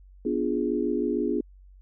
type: chord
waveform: sine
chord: B diminished seventh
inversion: none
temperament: equal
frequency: 246.9 / 293.7 / 349.2 / 415.3 Hz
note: B3 / D4 / F4 / Ab4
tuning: 0 / 0 / 0 / 0 cents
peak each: -29 dBFS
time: 0.25-1.41 s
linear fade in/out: 5 ms
effects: added 47 Hz sine -48 dBFS peak until 1.81 s